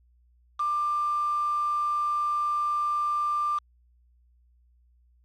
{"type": "tone with quantisation", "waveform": "sine", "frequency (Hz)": 1188, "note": "D6", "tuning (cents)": 20, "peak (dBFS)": -24, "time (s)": [0.59, 3.59], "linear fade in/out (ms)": 10, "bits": 6, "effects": ["added 60 Hz sine -59 dBFS peak until 5.24 s", "low-pass 4000 Hz 12 dB/octave"]}